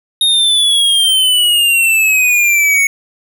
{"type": "exponential sweep", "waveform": "square", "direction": "down", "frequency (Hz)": [3729, 2207], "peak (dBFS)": -9, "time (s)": [0.21, 2.87], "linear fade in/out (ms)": 2, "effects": []}